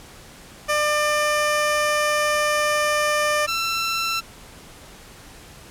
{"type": "tone pair in turn", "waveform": "15% pulse", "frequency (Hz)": [598, 1342.5], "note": ["D5", "E6"], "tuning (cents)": [31, 31], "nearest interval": "octave + major second", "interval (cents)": 1400, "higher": "second", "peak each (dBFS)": [-12, -15], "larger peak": "first", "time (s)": [[0.68, 3.47], [3.47, 4.21]], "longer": "first", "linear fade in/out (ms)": 20, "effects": ["pink hiss -44 dBFS RMS until 5.7 s", "low-pass 12000 Hz 12 dB/octave"]}